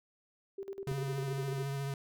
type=tone with tremolo; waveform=sine; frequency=392 Hz; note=G4; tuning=in tune; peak=-37 dBFS; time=0.58-1.63 s; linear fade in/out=5 ms; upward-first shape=square; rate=10 Hz; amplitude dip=80%
type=tone with vibrato; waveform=square; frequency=138.59 Hz; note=C#3; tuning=in tune; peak=-35 dBFS; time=0.87-1.94 s; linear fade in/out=2 ms; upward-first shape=triangle; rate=14 Hz; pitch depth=25 cents each way
type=click; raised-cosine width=3 ms; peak=-30 dBFS; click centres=0.915 s
effects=none